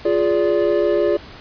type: chord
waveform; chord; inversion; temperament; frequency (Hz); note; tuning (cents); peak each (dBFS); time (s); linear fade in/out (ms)
triangle; D diminished; first; equal with one note detuned; 349.2 / 415.3 / 579.9; F4 / Ab4 / D5; 0 / 0 / -22; -17; 0.05-1.17; 5
effects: pink hiss -39 dBFS RMS until 1.4 s + resampled to 11025 Hz